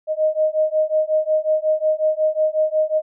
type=beating tone pair; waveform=sine; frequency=619 / 624.5 Hz; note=D#5 / D#5; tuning=-9 / +6 cents; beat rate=5.5 Hz; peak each=-19 / -19 dBFS; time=0.07-3.02 s; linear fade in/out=50 ms; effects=none